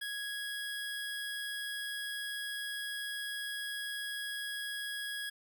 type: tone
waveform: 25% pulse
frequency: 1661.2 Hz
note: G#6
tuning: in tune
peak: -33 dBFS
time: 0.01-5.3 s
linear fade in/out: 10 ms
effects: none